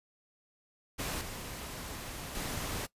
pink noise with level steps, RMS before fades -36 / -42 / -37 dBFS, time 0.98-2.87 s, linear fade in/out 20 ms, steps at 1.21 / 2.35 s, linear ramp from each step 2 ms, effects noise-tail reverb RT60 0.1 s tail -19 dB re dry + resampled to 32000 Hz

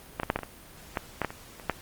clicks, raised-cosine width 0.5 ms, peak -13 / -12 / -7 / -11 / -18 / -20 / -12 / -11 / -11 / -24 / -28 / -9 dBFS, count 12, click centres 0.199 / 0.233 / 0.301 / 0.36 / 0.39 / 0.433 / 0.972 / 1.217 / 1.247 / 1.305 / 1.598 / 1.697 s, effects pink hiss -49 dBFS RMS until 1.81 s + Opus 32 kbps

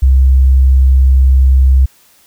sine tone, 65.8 Hz, C2, 10 cents sharp, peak -4 dBFS, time 0.02-1.86 s, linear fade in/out 10 ms, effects white hiss -48 dBFS RMS until 2.26 s

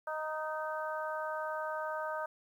harmonic tone with a mistuned harmonic, 311.1 Hz, D#4, in tune, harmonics 2 / 3 / 4 / 5, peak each -38 / -40 / -41 / -42 dBFS, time 0.07-2.26 s, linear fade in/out 5 ms, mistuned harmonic 5, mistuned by -15 cents, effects 11-bit

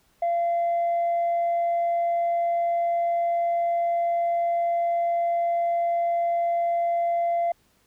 sine tone, 686 Hz, F5, 31 cents flat, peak -19 dBFS, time 0.22-7.52 s, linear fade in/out 5 ms, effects tanh soft clip ceiling -19 dBFS + pink hiss -64 dBFS RMS until 7.86 s

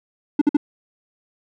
triangle tone bursts, 293.7 Hz, D4, in tune, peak -9 dBFS, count 3, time 0.39-0.569 s, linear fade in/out 5 ms, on 25 ms, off 52 ms, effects none

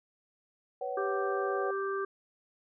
sine chord, B suspended second, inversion none, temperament equal with one note detuned, 493.9 / 554.4 / 754.7 Hz, B4 / C#5 / F#5, 0 / 0 / +34 cents, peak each -37 dBFS, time 0.81-1.71 s, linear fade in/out 5 ms
harmonic tone, 392 Hz, G4, in tune, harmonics 1 / 3 / 4, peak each -32 / -36 / -40 dBFS, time 0.97-2.05 s, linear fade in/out 5 ms
effects none

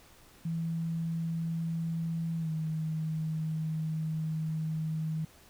sine tone with pitch glide, 164.81 to 157.91 Hz, E3 to D#3, 0 to +26 cents, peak -30 dBFS, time 0.45-5.25 s, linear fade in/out 5 ms, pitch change -74 cents, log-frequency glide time 2.39-2.5 s, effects pink hiss -58 dBFS RMS until 5.49 s

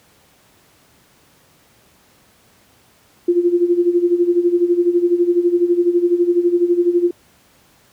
sine tone with tremolo, 349.3 Hz, F4, in tune, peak -9 dBFS, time 3.28-7.11 s, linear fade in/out 5 ms, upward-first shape sine, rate 12 Hz, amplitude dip 75%, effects pink hiss -53 dBFS RMS until 7.92 s + high-pass 80 Hz 12 dB/octave

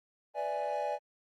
triangle chord, E dominant seventh, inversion second, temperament equal with one note detuned, 495.9 / 587.3 / 659.3 / 830.6 Hz, B4 / D5 / E5 / G#5, +7 / 0 / 0 / 0 cents, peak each -39 / -33 / -38 / -33 dBFS, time 0.34-0.99 s, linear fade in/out 50 ms, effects Opus 32 kbps

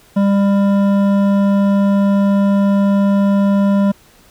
sine tone with hard clipping, 199.2 Hz, G3, 28 cents sharp, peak -12 dBFS, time 0.16-3.92 s, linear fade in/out 10 ms, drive 11 dB, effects pink hiss -48 dBFS RMS until 4.3 s

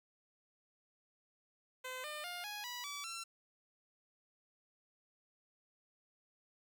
10% pulse tone with pitch steps, 512 / 601.9 / 707.5 / 831.7 / 977.8 / 1149.4 / 1351.2 Hz, C5 / D5 / F5 / G#5 / B5 / D6 / E6, -38 / +42 / +22 / +2 / -18 / -38 / +42 cents, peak -34 dBFS, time 1.84-3.24 s, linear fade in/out 10 ms, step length 200 ms, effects 12-bit

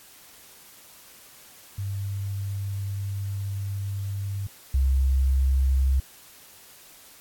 sine tone pair in turn, 98.8 / 66.46 Hz, G2 / C2, +14 / +28 cents, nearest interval perfect fifth, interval 686 cents, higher first, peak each -27 / -18 dBFS, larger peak second, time 1.78-4.47 / 4.74-6 s, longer first, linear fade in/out 5 ms, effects white hiss -50 dBFS RMS until 7.2 s + AAC 64 kbps

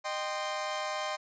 sawtooth chord, C minor, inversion first, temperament equal with one note detuned, 614 / 784 / 1046.5 Hz, Eb5 / G5 / C6, -23 / 0 / 0 cents, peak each -32 / -34 / -33 dBFS, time 0.04-1.17 s, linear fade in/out 20 ms, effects resampled to 16000 Hz

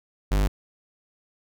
45% pulse tone, 49.64 Hz, G1, 22 cents sharp, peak -19 dBFS, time 0.31-0.48 s, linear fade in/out 10 ms, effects none

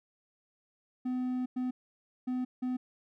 triangle tone bursts at uneven times, 252.6 Hz, B3, 39 cents sharp, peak -28 dBFS, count 4, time 1.05-1.46 / 1.56-1.71 / 2.27-2.45 / 2.62-2.77 s, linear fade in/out 10 ms, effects none

